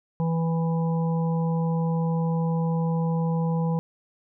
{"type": "harmonic tone", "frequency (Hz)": 164.81, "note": "E3", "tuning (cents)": 0, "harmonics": [1, 3, 5, 6], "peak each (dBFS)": [-22, -32, -36, -38], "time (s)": [0.2, 3.79], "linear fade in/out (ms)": 0, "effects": []}